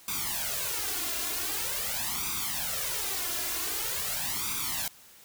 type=noise with flanger; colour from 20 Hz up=white; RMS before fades=-32 dBFS; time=0.08-4.88 s; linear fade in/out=2 ms; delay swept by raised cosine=0.83 to 2.93 ms; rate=0.45 Hz; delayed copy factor=+0.9; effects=white hiss -54 dBFS RMS until 5.24 s